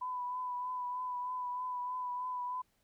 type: tone with vibrato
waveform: sine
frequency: 996 Hz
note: B5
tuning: 14 cents sharp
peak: -35 dBFS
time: 0.01-2.62 s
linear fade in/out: 10 ms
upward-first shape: triangle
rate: 3.2 Hz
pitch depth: 27 cents each way
effects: pink hiss -75 dBFS RMS until 2.83 s